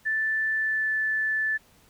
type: tone with pitch glide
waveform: sine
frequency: 1760 to 1748.9 Hz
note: A6 to A6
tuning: 0 to -11 cents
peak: -23 dBFS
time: 0.05-1.58 s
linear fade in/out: 20 ms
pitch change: -11 cents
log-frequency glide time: 0.54-0.91 s
effects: pink hiss -59 dBFS RMS until 1.89 s